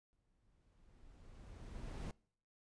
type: noise with exponential growth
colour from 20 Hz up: brown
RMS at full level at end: -41 dBFS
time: 0.13-2.11 s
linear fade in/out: 0 ms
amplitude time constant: 430 ms
effects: noise-tail reverb RT60 0.6 s tail -25 dB re dry + resampled to 22050 Hz